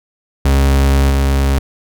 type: tone with level steps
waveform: 40% pulse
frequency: 68.4 Hz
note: C#2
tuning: 23 cents flat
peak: -8 / -10 dBFS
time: 0.45-1.59 s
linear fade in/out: 5 ms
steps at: 1.09 s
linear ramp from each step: 20 ms
effects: none